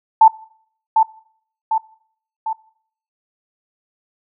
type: tone with echo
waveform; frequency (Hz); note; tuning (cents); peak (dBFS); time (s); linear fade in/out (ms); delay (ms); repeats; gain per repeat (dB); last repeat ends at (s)
sine; 885; A5; +10; -4; 0.21-0.28; 5; 750; 3; -5; 2.53
effects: noise-tail reverb RT60 0.6 s tail -21 dB re dry